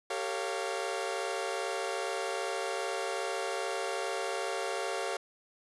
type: chord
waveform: sawtooth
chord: G half-diminished seventh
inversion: none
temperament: equal with one note detuned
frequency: 392 / 454.5 / 554.4 / 698.5 Hz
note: G4 / Bb4 / Db5 / F5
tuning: 0 / -44 / 0 / 0 cents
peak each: -34 dBFS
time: 0.1-5.17 s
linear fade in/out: 5 ms
effects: resampled to 24000 Hz